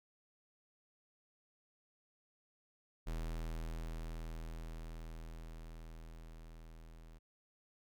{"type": "tone with level ramp", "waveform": "square", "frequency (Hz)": 40.63, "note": "E1", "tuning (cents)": -24, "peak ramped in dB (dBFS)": [-38, -54], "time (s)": [3.06, 7.19], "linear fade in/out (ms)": 20, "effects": []}